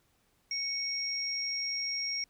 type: tone pair together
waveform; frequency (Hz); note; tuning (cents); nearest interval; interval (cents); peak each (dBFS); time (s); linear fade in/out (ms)
sine; 2217 / 5586; C#7 / F8; 0 / -1; octave + major third; 1599; -38 / -32; 0.51-2.24; 2
effects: pink hiss -71 dBFS RMS until 2.29 s